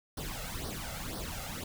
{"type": "noise with flanger", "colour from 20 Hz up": "pink", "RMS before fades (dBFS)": -39, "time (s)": [0.17, 1.64], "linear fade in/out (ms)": 5, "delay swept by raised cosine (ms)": [0.2, 1.5], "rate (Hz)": 2, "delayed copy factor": 0.75, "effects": []}